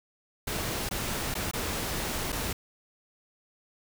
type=noise with dropouts; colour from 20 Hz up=pink; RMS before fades=-32 dBFS; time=0.47-2.53 s; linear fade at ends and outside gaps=5 ms; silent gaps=0.891-0.91 / 1.342-1.351 / 1.513-1.534 / 2.321-2.326 s; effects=none